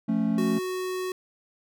triangle chord, F augmented, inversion none, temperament equal, 174.61 / 220 / 277.2 Hz, F3 / A3 / C#4, 0 / 0 / 0 cents, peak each -28 / -22 / -27 dBFS, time 0.08-0.59 s, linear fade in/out 10 ms
square tone, 369.7 Hz, F#4, 1 cent flat, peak -29 dBFS, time 0.38-1.12 s, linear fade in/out 2 ms
effects none

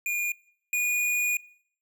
square tone pair in turn, 2427 / 2451 Hz, D#7 / D#7, -44 / -27 cents, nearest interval unison, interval 17 cents, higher second, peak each -27 / -24 dBFS, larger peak second, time 0.06-0.32 / 0.73-1.37 s, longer second, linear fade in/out 2 ms, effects noise-tail reverb RT60 0.6 s tail -21 dB re dry

